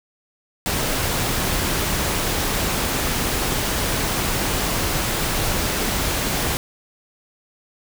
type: noise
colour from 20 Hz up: pink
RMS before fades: -22 dBFS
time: 0.66-6.57 s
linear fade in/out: 0 ms
effects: none